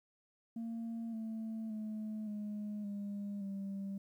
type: tone with pitch steps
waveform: sine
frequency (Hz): 229 / 222.1 / 215.4 / 208.9 / 202.6 / 196.5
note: A#3 / A3 / A3 / G#3 / G#3 / G3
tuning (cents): -31 / +16 / -37 / +10 / -43 / +4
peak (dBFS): -36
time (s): 0.56-3.98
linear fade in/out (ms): 5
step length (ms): 570
effects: tanh soft clip ceiling -37 dBFS + 12-bit